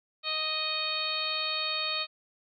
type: harmonic tone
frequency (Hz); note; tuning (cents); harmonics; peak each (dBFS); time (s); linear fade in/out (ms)
623; D#5; +2; 1 / 2 / 3 / 4 / 5 / 6 / 7; -41 / -37 / -44 / -35 / -39 / -34 / -34; 0.23-2.07; 50
effects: none